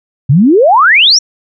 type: exponential sweep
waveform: sine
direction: up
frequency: 123.47 to 5970 Hz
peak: -3 dBFS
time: 0.29-1.19 s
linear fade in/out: 10 ms
effects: none